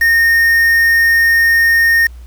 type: tone with quantisation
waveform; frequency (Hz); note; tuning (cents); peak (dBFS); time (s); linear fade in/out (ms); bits
triangle; 1840; A#6; -23; -6; 0.01-2.07; 5; 4
effects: added 60 Hz sine -30 dBFS peak until 2.26 s + pink hiss -50 dBFS RMS until 2.26 s